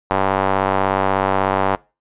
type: tone with band-pass filter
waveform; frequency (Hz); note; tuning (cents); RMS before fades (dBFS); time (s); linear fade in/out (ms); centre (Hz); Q
square; 48.24; G1; -27; -18; 0.1-1.76; 10; 880; 1.6
effects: noise-tail reverb RT60 0.3 s tail -24 dB re dry + resampled to 8000 Hz